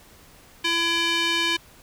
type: tone with band-pass filter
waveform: square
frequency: 336.1 Hz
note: E4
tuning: 34 cents sharp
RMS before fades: -23 dBFS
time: 0.64-1.57 s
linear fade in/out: 10 ms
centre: 3000 Hz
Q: 1.8
effects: pink hiss -51 dBFS RMS until 1.82 s